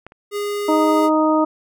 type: clicks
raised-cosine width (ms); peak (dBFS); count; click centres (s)
0.5; -21 / -29; 2; 0.066 / 0.121
type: tone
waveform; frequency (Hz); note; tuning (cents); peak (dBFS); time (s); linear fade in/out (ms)
square; 410.6; G#4; -20; -22; 0.31-1.1; 50
type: harmonic tone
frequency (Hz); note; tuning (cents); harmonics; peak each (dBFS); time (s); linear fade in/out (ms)
311.1; D#4; 0; 1 / 2 / 3 / 4; -16 / -19 / -21 / -22; 0.68-1.45; 10
effects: none